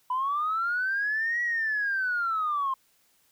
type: linear two-way sweep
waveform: sine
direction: up then down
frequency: 987.8 to 1932 to 1047 Hz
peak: -24 dBFS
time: 0.1-2.74 s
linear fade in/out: 5 ms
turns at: 1.42 s
effects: tanh soft clip ceiling -20 dBFS + white hiss -66 dBFS RMS until 3.31 s